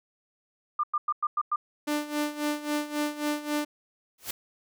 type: tone bursts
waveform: sine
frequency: 1200 Hz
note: D6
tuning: 37 cents sharp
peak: -23 dBFS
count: 6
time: 0.79-1.56 s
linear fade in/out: 5 ms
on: 45 ms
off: 100 ms
type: tone with tremolo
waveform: sawtooth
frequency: 296.8 Hz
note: D4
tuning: 18 cents sharp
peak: -21 dBFS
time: 1.87-3.65 s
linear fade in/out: 10 ms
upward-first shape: sine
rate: 3.7 Hz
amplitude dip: 80%
type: noise with exponential growth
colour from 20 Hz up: white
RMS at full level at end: -28 dBFS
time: 4.18-4.31 s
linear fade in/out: 5 ms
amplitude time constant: 28 ms
effects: none

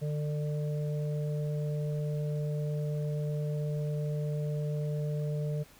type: harmonic tone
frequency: 149.3 Hz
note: D3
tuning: 29 cents sharp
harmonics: 1 / 3 / 4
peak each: -30 / -40 / -42 dBFS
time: 0.01-5.64 s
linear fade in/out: 20 ms
effects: pink hiss -57 dBFS RMS until 5.79 s

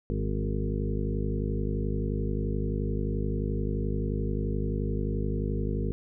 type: harmonic tone with a mistuned harmonic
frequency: 51.5 Hz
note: G#1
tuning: 14 cents flat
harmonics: 1 / 2 / 3 / 4 / 5 / 7 / 8 / 9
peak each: -30 / -33 / -35 / -36 / -37 / -38 / -39 / -40 dBFS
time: 0.1-5.92 s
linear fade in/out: 0 ms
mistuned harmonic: 4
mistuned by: -38 cents
effects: none

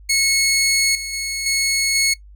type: tone with level steps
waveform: 15% pulse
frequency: 2189 Hz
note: C#7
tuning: 22 cents flat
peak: -9 / -20 / -17 / -11 / -9 dBFS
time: 0.09-2.14 s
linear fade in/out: 10 ms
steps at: 0.95 / 1.13 / 1.46 / 1.95 s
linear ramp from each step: 2 ms
effects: noise-tail reverb RT60 0.1 s tail -18 dB re dry + added 50 Hz sine -40 dBFS peak until 2.35 s

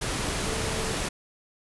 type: tone in noise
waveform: sine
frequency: 444 Hz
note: A4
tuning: 16 cents sharp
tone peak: -35 dBFS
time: 0.45-0.93 s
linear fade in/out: 10 ms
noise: pink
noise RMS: -29 dBFS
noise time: 0.01-1.09 s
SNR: -9 dB
effects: resampled to 24000 Hz

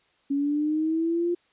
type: linear sweep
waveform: sine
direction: up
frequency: 277.2 to 351 Hz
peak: -22 dBFS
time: 0.3-1.35 s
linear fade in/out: 10 ms
effects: white hiss -65 dBFS RMS until 1.52 s + resampled to 8000 Hz

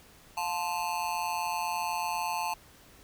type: tone with amplitude modulation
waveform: square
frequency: 877 Hz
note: A5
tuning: 6 cents flat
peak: -26 dBFS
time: 0.37-2.54 s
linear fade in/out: 5 ms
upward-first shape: sine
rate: 168 Hz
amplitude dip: 100%
effects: pink hiss -56 dBFS RMS until 3.03 s

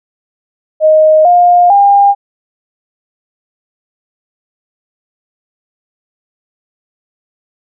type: tone with pitch steps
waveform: sine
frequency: 623 / 707.4 / 803.3 Hz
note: D#5 / F5 / G5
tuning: +2 / +22 / +42 cents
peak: -3 dBFS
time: 0.8-2.15 s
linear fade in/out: 50 ms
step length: 450 ms
effects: none

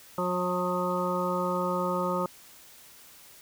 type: harmonic tone with a mistuned harmonic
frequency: 180 Hz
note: F#3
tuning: 47 cents flat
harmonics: 1 / 2 / 3 / 5 / 6 / 7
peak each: -32 / -34 / -31 / -34 / -37 / -32 dBFS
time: 0.18-2.26 s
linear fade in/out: 2 ms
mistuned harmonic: 7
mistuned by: -17 cents
effects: white hiss -52 dBFS RMS until 3.41 s

